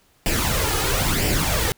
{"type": "noise with flanger", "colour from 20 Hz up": "pink", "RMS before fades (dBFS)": -21, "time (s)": [0.26, 1.72], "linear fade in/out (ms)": 0, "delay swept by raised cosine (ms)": [0.38, 2.38], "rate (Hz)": 1, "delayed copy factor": 0.6, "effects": ["pink hiss -59 dBFS RMS until 1.77 s"]}